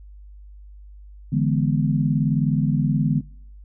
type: chord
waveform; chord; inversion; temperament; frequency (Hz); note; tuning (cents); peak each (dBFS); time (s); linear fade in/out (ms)
sine; E dominant seventh; third; equal with one note detuned; 146.83 / 165.77 / 207.7 / 246.9; D3 / E3 / G#3 / B3; 0 / +10 / 0 / 0; -20 / -25 / -24 / -25; 1.32-3.21; 10
effects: noise-tail reverb RT60 0.6 s tail -22 dB re dry + added 50 Hz sine -40 dBFS peak until 3.64 s